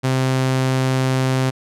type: tone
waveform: sawtooth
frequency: 130.81 Hz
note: C3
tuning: in tune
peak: -12 dBFS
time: 0.03-1.51 s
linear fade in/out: 20 ms
effects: low-pass 10000 Hz 12 dB/octave